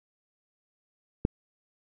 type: click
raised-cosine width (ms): 3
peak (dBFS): -10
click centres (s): 1.251
effects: none